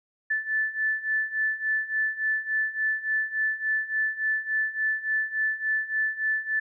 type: beating tone pair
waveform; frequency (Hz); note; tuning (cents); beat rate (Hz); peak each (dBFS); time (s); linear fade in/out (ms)
sine; 1749 / 1752.5; A6 / A6; -11 / -7; 3.5; -29 / -26; 0.3-6.6; 10
effects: none